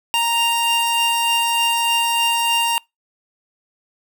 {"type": "tone pair together", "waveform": "45% pulse", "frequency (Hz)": [932.1, 2793], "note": ["A#5", "F7"], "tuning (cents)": [0, -1], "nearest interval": "octave + perfect fifth", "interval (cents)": 1899, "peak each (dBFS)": -19, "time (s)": [0.14, 2.78], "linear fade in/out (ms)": 0, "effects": ["noise-tail reverb RT60 0.2 s tail -26 dB re dry"]}